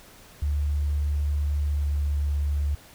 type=tone with pitch glide; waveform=sine; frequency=73 to 72.41 Hz; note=D2 to D2; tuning=-10 to -24 cents; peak=-22 dBFS; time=0.42-2.75 s; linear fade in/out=5 ms; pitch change=-14 cents; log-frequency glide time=1.73-1.9 s; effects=pink hiss -50 dBFS RMS until 2.94 s